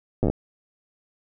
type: slowing click train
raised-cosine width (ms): 2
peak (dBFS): -9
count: 7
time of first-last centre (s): 0.23-0.3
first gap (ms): 8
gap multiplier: 1.15
effects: none